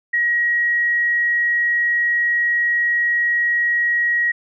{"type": "tone", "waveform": "sine", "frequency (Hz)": 1900, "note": "A#6", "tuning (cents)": 33, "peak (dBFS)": -15, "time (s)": [0.13, 4.32], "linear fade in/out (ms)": 10, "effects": []}